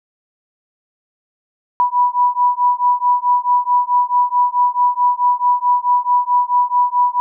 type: beating tone pair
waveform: sine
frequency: 980 / 984.6 Hz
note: B5 / B5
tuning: -14 / -6 cents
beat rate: 4.6 Hz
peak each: -15 dBFS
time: 1.8-7.2 s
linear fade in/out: 0 ms
effects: none